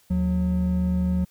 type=tone pair together; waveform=triangle; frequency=76.6 / 181.75 Hz; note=D#2 / F#3; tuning=-27 / -31 cents; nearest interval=octave + minor third; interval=1496 cents; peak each=-23 / -19 dBFS; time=0.1-1.25 s; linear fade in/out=10 ms; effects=tanh soft clip ceiling -11 dBFS + white hiss -60 dBFS RMS until 1.3 s